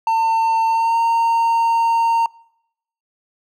triangle tone with pitch glide, 902 to 919.9 Hz, A5 to A#5, +43 to -23 cents, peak -12 dBFS, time 0.07-2.26 s, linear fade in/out 2 ms, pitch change +34 cents, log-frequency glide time 0.68-0.97 s, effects noise-tail reverb RT60 0.8 s tail -25 dB re dry

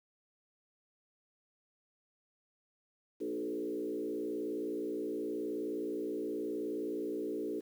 sine tone with frequency modulation, 368.1 Hz, F#4, 9 cents flat, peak -34 dBFS, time 3.2-7.61 s, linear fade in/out 20 ms, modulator 59.1 Hz, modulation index 1.6, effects 10-bit

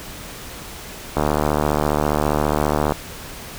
click train, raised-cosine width 1 ms, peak -4 dBFS, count 132, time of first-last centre 1.17-2.921 s, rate 74.8 Hz, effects pink hiss -35 dBFS RMS until 3.58 s

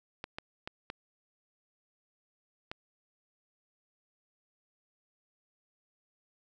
clicks, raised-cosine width 0.3 ms, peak -22 dBFS, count 5, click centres 0.241 / 0.385 / 0.675 / 0.901 / 2.715 s, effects none

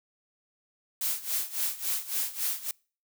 blue noise with tremolo, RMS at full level -28 dBFS, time 1.01-2.71 s, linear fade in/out 2 ms, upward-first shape sine, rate 3.6 Hz, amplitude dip 85%, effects noise-tail reverb RT60 0.4 s tail -26 dB re dry

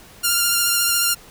5% pulse tone with vibrato, 1396.9 Hz, F6, in tune, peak -5 dBFS, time 0.23-1.15 s, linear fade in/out 20 ms, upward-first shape triangle, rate 14 Hz, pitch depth 24 cents each way, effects pink hiss -45 dBFS RMS until 1.3 s

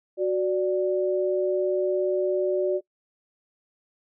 sine tone pair together, 370 / 587.3 Hz, F#4 / D5, 0 / 0 cents, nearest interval minor sixth, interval 800 cents, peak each -23 / -25 dBFS, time 0.17-2.81 s, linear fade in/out 50 ms, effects noise-tail reverb RT60 0.1 s tail -23 dB re dry

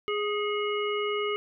harmonic tone with a mistuned harmonic, 415.3 Hz, G#4, in tune, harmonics 1 / 3 / 5 / 7, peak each -28 / -33 / -35 / -36 dBFS, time 0.08-1.36 s, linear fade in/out 0 ms, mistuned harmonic 5, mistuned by +65 cents, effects none

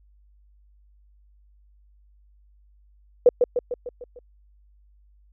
sine tone with echo, 490.8 Hz, B4, 11 cents flat, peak -9 dBFS, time 3.26-3.29 s, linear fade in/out 2 ms, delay 150 ms, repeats 6, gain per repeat -5 dB, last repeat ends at 4.19 s, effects added 50 Hz sine -54 dBFS peak until 5.32 s

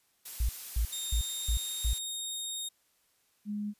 blue noise, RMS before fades -41 dBFS, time 0.25-1.99 s, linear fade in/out 10 ms
sine tone bursts, 56 Hz, A1, 31 cents sharp, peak -25 dBFS, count 5, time 0.4-1.935 s, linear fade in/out 5 ms, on 91 ms, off 270 ms
20% pulse tone with pitch glide, 3682 to 3712 Hz, A#7 to A#7, -22 to -8 cents, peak -29 dBFS, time 0.92-2.69 s, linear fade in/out 10 ms, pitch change +14 cents, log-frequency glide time 1.25-1.83 s
sine tone, 207.7 Hz, G#3, in tune, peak -32 dBFS, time 3.45-3.74 s, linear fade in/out 50 ms
effects white hiss -71 dBFS RMS until 3.79 s + resampled to 32000 Hz

